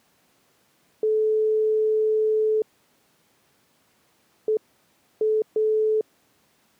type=tone bursts at uneven times; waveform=sine; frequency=433.6 Hz; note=A4; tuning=25 cents flat; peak=-18 dBFS; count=4; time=1.03-2.62 / 4.48-4.57 / 5.21-5.42 / 5.56-6.01 s; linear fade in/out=2 ms; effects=pink hiss -63 dBFS RMS until 6.79 s + high-pass 150 Hz 12 dB/octave